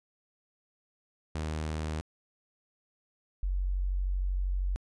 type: tone pair in turn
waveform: sawtooth / sine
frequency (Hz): 77.78 / 46.4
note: D#2 / F#1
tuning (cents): 0 / +6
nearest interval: major sixth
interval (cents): 894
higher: first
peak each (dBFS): -28 / -27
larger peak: second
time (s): 1.35-2.01 / 3.43-4.76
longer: second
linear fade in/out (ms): 0
effects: resampled to 22050 Hz